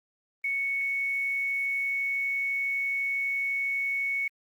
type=tone with quantisation; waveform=sine; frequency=2217 Hz; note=C#7; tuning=in tune; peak=-26 dBFS; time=0.44-4.28 s; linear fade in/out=5 ms; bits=9; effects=Opus 24 kbps